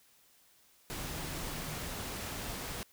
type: tone in noise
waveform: sine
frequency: 153.9 Hz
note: D#3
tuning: 19 cents flat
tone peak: -47 dBFS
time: 1.01-1.75 s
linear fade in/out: 0 ms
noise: pink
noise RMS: -40 dBFS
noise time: 0.9-2.83 s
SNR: -10 dB
effects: white hiss -65 dBFS RMS until 2.92 s